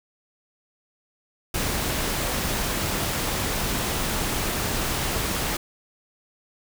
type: noise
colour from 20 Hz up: pink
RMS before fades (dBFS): -26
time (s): 1.54-5.57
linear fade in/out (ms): 5
effects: none